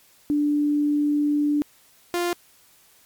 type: tone pair in turn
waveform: sine / sawtooth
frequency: 293.7 / 349.3 Hz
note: D4 / F4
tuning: 0 / 0 cents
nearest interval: minor third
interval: 300 cents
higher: second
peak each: -18 / -18 dBFS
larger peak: neither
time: 0.3-1.62 / 2.14-2.33 s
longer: first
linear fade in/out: 0 ms
effects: white hiss -56 dBFS RMS until 3.05 s + MP3 96 kbps